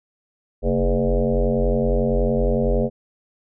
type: tone with frequency modulation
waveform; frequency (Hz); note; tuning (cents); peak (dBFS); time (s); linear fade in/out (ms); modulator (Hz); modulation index
sine; 228.9; A#3; -31; -16; 0.62-2.9; 50; 90.8; 4
effects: none